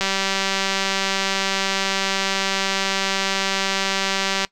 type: click train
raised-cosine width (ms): 0.2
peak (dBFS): -4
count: 862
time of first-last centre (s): 0.01-4.448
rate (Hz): 194
effects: noise-tail reverb RT60 0.1 s tail -21 dB re dry